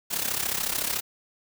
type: noise with amplitude modulation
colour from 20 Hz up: white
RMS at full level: -25 dBFS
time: 0.1-1.01 s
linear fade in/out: 20 ms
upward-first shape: sine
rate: 33.8 Hz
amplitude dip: 75%
effects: none